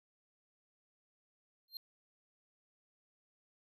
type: tone with exponential growth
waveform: square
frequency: 4186 Hz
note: C8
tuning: in tune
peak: -38 dBFS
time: 1.68-1.77 s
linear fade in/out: 2 ms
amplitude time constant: 18 ms
effects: none